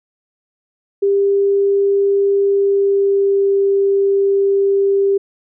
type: tone with pitch glide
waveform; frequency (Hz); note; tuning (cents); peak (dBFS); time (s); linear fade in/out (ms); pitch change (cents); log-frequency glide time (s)
sine; 398 to 395.3; G4 to G4; +26 to +15; -11; 1.02-5.18; 10; -11; 2.42-3.55
effects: none